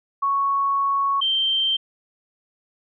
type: tone pair in turn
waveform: sine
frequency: 1108.7 / 3136 Hz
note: C#6 / G7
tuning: 0 / 0 cents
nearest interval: octave + tritone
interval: 1800 cents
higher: second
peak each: -18 dBFS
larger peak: neither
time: 0.22-1.21 / 1.21-1.77 s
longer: first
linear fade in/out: 10 ms
effects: none